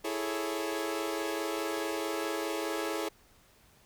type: chord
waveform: sawtooth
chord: A major seventh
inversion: second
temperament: equal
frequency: 329.6 / 415.3 / 440 / 554.4 Hz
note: E4 / G#4 / A4 / C#5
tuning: 0 / 0 / 0 / 0 cents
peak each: -32 / -33 / -35 / -35 dBFS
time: 0.04-3.09 s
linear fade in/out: 10 ms
effects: pink hiss -62 dBFS RMS until 3.85 s